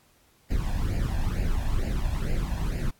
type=noise with flanger; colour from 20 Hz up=brown; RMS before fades=-26 dBFS; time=0.5-2.91 s; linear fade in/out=10 ms; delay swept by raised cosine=0.42 to 1.2 ms; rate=2.2 Hz; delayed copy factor=+0.75; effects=pink hiss -62 dBFS RMS until 2.99 s + AAC 64 kbps